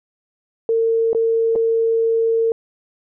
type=tone with dropouts; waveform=sine; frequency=454.3 Hz; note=A#4; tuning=45 cents flat; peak=-14 dBFS; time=0.69-2.52 s; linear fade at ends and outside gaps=1 ms; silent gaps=1.131-1.148 / 1.554-1.559 s; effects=none